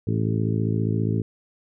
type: harmonic tone with a mistuned harmonic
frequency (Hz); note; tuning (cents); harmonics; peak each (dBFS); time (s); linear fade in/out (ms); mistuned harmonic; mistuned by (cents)
54.9; A1; -3; 2 / 3 / 4 / 5 / 6 / 7 / 8; -23 / -27 / -29 / -31 / -33 / -34 / -35; 0.07-1.22; 5; 8; -24
effects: none